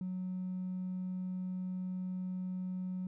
sine tone with hard clipping, 184.1 Hz, F#3, 8 cents flat, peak -36 dBFS, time 0.01-3.07 s, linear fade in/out 2 ms, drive 1 dB, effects none

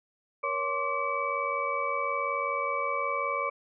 sine tone cluster, 473.7 / 559 / 1059 / 1158 / 2287 Hz, A#4 / C#5 / C6 / D6 / D7, +28 / +14 / +21 / -25 / -47 cents, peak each -38 / -34 / -34 / -31 / -34 dBFS, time 0.43-3.5 s, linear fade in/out 10 ms, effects none

